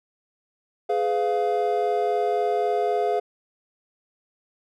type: chord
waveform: triangle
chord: F diminished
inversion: first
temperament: just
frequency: 419.1 / 502.9 / 698.5 Hz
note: Ab4 / Cb5 / F5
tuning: +16 / +31 / 0 cents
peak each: -22 / -26 / -22 dBFS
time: 0.89-3.2 s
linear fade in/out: 10 ms
effects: none